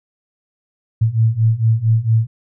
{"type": "beating tone pair", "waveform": "sine", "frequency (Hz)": [110, 114.4], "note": ["A2", "A#2"], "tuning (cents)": [0, -32], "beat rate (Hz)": 4.4, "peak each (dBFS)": [-16, -14], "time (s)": [1.01, 2.27], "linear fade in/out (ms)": 10, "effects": []}